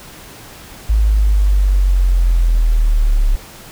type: linear sweep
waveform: sine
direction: down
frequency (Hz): 54.1 to 34.65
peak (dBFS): -9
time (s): 0.89-3.36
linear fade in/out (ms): 10
effects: pink hiss -37 dBFS RMS until 3.71 s